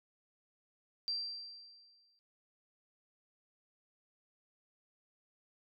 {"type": "tone with exponential decay", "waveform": "sine", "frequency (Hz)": 4709, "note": "D8", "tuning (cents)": 4, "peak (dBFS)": -32, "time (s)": [1.08, 2.19], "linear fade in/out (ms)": 0, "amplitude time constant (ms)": 240, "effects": []}